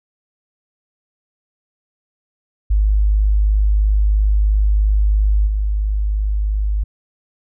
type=tone with level steps; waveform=sine; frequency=51.5 Hz; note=G#1; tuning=14 cents flat; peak=-11 / -15 dBFS; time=2.7-6.84 s; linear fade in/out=10 ms; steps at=5.46 s; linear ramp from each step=20 ms; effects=none